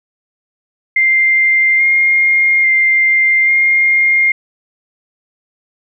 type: tone with pitch steps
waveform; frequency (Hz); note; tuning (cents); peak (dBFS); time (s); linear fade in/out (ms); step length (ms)
sine; 2096 / 2127 / 2098 / 2123; C7 / C7 / C7 / C7; +2 / +28 / +4 / +25; -8; 0.96-4.32; 5; 840
effects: none